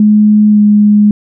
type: tone with pitch glide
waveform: sine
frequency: 211.1 to 208.3 Hz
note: G#3 to G#3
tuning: +29 to +5 cents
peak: -3 dBFS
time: 0-1.11 s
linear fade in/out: 2 ms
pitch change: -24 cents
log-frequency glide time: 0.49-0.6 s
effects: none